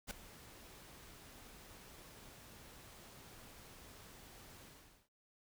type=noise with ADSR envelope; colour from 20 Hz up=pink; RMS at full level=-41 dBFS; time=0.07-5.09 s; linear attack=39 ms; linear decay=4 ms; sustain=-16 dB; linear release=450 ms; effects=none